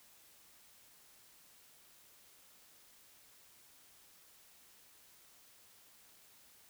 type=silence; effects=white hiss -63 dBFS RMS until 6.69 s